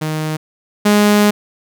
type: tone pair in turn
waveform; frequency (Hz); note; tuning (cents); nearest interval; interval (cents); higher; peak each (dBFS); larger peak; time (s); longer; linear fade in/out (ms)
sawtooth; 155.56 / 207.6; D#3 / G#3; 0 / 0; perfect fourth; 500; second; -14 / -5; second; 0.01-0.37 / 0.85-1.31; second; 10
effects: none